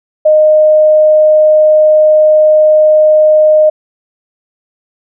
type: tone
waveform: sine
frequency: 616 Hz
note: D#5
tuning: 17 cents flat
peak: -3 dBFS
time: 0.25-3.7 s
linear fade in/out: 10 ms
effects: none